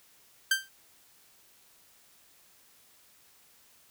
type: tone with exponential decay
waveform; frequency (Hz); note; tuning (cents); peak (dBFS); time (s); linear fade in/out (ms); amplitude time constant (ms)
sawtooth; 1568; G6; 0; -16; 0.51-0.69; 5; 37
effects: white hiss -61 dBFS RMS until 3.9 s